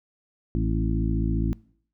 harmonic tone with a mistuned harmonic, 55 Hz, A1, in tune, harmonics 1 / 2 / 3 / 4 / 5 / 6, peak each -25 / -28 / -30 / -31 / -32 / -33 dBFS, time 0.55-1.53 s, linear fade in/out 0 ms, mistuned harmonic 4, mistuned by +44 cents, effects noise-tail reverb RT60 0.6 s tail -23 dB re dry

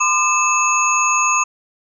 sine tone cluster, 1028 / 1208 / 2614 / 6630 Hz, C6 / D6 / E7 / G#8, -31 / +48 / -15 / -4 cents, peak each -19 dBFS, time 0-1.44 s, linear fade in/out 10 ms, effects none

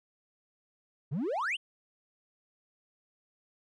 triangle exponential sweep, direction up, 123.47 to 3220 Hz, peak -27 dBFS, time 1.11-1.57 s, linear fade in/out 20 ms, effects tanh soft clip ceiling -23 dBFS + resampled to 24000 Hz

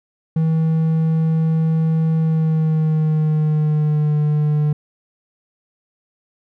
triangle tone with pitch glide, 160.6 to 149.85 Hz, E3 to D3, -45 to +35 cents, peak -12 dBFS, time 0.36-4.73 s, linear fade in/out 5 ms, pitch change -120 cents, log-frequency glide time 2.18-4.17 s, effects none

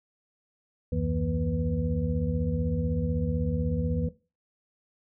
sine tone cluster, 71.8 / 87.8 / 163.3 / 238 / 493.6 Hz, D2 / F2 / E3 / A#3 / B4, -39 / +10 / -16 / +36 / -1 cents, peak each -33 / -30 / -30 / -33 / -34 dBFS, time 0.92-4.09 s, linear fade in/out 5 ms, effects noise-tail reverb RT60 0.3 s tail -17 dB re dry

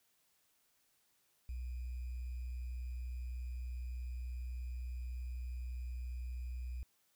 sine tone with sample-and-hold, 61.7 Hz, B1, 1 cent flat, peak -39 dBFS, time 1.49-6.83 s, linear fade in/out 0 ms, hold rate 2450 Hz, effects white hiss -75 dBFS RMS until 7.15 s

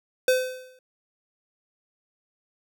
square tone with exponential decay, 511 Hz, C5, 41 cents flat, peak -16 dBFS, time 0.28-0.79 s, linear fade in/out 2 ms, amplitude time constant 110 ms, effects none

